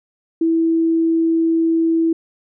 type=tone; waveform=sine; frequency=328.1 Hz; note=E4; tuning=8 cents flat; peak=-13 dBFS; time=0.41-2.13 s; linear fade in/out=5 ms; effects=none